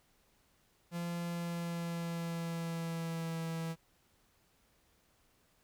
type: tone with pitch glide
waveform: 45% pulse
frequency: 171.6 to 164.04 Hz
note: F3 to E3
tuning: -30 to -8 cents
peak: -36 dBFS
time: 0.91-3.76 s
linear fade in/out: 50 ms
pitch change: -78 cents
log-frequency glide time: 1.27-3.42 s
effects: pink hiss -71 dBFS RMS until 5.63 s